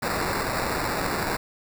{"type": "noise with sample-and-hold", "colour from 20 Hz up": "white", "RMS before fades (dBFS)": -27, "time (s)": [0.02, 1.37], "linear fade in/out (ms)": 10, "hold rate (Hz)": 3150, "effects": []}